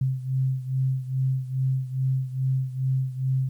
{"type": "beating tone pair", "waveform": "sine", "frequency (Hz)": [130.81, 133.21], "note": ["C3", "C3"], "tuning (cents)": [0, 31], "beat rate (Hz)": 2.4, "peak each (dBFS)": [-24, -28], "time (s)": [0.01, 3.49], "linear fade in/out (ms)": 5, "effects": ["10-bit"]}